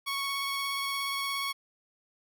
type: tone with vibrato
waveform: 15% pulse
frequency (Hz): 1108.7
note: C#6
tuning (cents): 0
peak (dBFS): -24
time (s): 0.06-1.53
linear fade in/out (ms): 20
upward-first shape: sine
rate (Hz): 17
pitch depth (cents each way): 13
effects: none